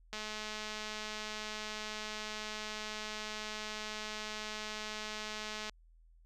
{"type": "click train", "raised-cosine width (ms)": 0.2, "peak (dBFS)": -24, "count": 1192, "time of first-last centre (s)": [0.13, 5.695], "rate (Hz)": 214, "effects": ["added 41 Hz sine -59 dBFS peak until 6.25 s"]}